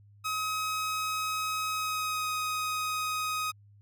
sawtooth tone with pitch glide, 1270 to 1255.4 Hz, D#6 to D#6, +35 to +15 cents, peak -26 dBFS, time 0.24-3.52 s, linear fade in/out 20 ms, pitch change -20 cents, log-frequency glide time 1.71-2.27 s, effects added 102 Hz sine -54 dBFS peak until 3.81 s

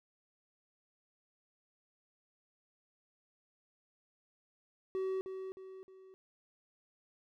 triangle tone with echo, 379.3 Hz, F#4, 43 cents sharp, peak -31 dBFS, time 4.95-5.21 s, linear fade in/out 0 ms, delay 310 ms, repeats 3, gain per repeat -7 dB, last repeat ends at 6.14 s, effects none

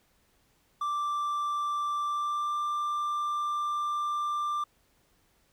triangle tone with pitch glide, 1174.7 to 1184.9 Hz, D6 to D6, 0 to +15 cents, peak -26 dBFS, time 0.81-4.64 s, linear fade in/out 5 ms, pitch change +15 cents, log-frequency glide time 2.04-2.57 s, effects pink hiss -68 dBFS RMS until 5.52 s

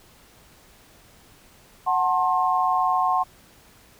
sine chord, F# diminished, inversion none, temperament just, 740 / 888 / 1065.6 Hz, F#5 / A5 / C6, 0 / +16 / +31 cents, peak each -22 / -26 / -22 dBFS, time 1.86-3.24 s, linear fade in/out 20 ms, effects pink hiss -53 dBFS RMS until 3.99 s

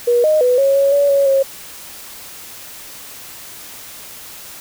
sine tone with pitch steps, 480.7 / 618 / 497.1 / 549 / 554 / 569 / 557 / 543 Hz, B4 / D#5 / B4 / C#5 / C#5 / C#5 / C#5 / C#5, -47 / -12 / +11 / -17 / -1 / +45 / +8 / -36 cents, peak -10 dBFS, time 0.07-1.43 s, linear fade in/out 10 ms, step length 170 ms, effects white hiss -35 dBFS RMS until 4.6 s

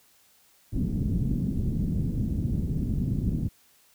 white low-pass noise, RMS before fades -27 dBFS, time 0.72-3.49 s, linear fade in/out 20 ms, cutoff 220 Hz, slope 24 dB/octave, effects white hiss -61 dBFS RMS until 3.94 s

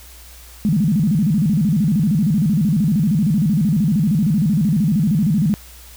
sine tone with vibrato, 180.9 Hz, F#3, 39 cents flat, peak -13 dBFS, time 0.65-5.54 s, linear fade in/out 0 ms, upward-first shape square, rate 13 Hz, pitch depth 270 cents each way, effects added 60 Hz sine -41 dBFS peak until 5.96 s + white hiss -43 dBFS RMS until 5.96 s

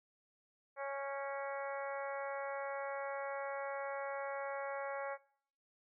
harmonic tone with a mistuned harmonic, 277.2 Hz, C#4, in tune, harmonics 2 / 3 / 4 / 5 / 6 / 7 / 8, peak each -41 / -45 / -47 / -49 / -51 / -52 / -53 dBFS, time 0.76-5.18 s, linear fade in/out 50 ms, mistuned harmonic 6, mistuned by -19 cents, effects noise-tail reverb RT60 0.6 s tail -21 dB re dry

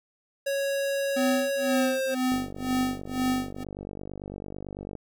square tone with pitch glide, 554 to 530.2 Hz, C#5 to C5, -1 to +23 cents, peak -26 dBFS, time 0.46-2.15 s, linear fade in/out 10 ms, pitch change -76 cents, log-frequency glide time 1.65-1.87 s
square tone with tremolo, 255.3 Hz, C4, 42 cents flat, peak -23 dBFS, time 1.16-3.64 s, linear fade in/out 10 ms, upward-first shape sine, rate 2 Hz, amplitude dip 100%
click train, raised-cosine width 2 ms, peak -24 dBFS, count 130, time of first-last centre 2.32-4.953 s, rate 49 Hz
effects none

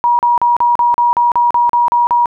sine tone bursts, 957 Hz, A#5, 45 cents sharp, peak -8 dBFS, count 12, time 0.04-2.258 s, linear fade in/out 0 ms, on 150 ms, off 38 ms, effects none

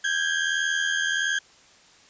35% pulse tone pair together, 1574.6 / 1656 Hz, G6 / G#6, +7 / -5 cents, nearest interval minor second, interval 88 cents, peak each -24 dBFS, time 0.04-1.39 s, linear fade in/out 5 ms, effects white hiss -54 dBFS RMS until 2.09 s + resampled to 16000 Hz

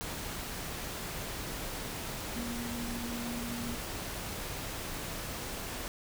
sine tone in noise, 237.3 Hz, A#3, 31 cents sharp, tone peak -37 dBFS, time 2.36-3.75 s, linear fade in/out 0 ms, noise pink, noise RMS -39 dBFS, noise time 0.01-5.88 s, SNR -1 dB, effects none

